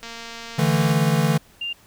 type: click train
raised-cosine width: 0.2 ms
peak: -19 dBFS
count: 206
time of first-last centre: 0.03-0.917 s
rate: 231 Hz
type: chord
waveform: square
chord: D suspended second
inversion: none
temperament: equal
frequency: 146.83 / 164.81 / 220 Hz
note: D3 / E3 / A3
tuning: 0 / 0 / 0 cents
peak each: -21 / -21 / -25 dBFS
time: 0.58-1.38 s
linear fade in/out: 10 ms
type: tone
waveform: sine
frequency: 2794 Hz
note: F7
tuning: in tune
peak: -25 dBFS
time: 1.61-1.73 s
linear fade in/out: 5 ms
effects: pink hiss -53 dBFS RMS until 1.86 s